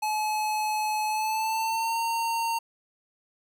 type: tone with pitch glide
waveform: square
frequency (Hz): 856 to 917.4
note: A5 to A#5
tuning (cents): -48 to -28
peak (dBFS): -26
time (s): 0.02-2.59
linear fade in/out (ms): 10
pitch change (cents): +120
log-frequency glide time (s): 1.07-1.99
effects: none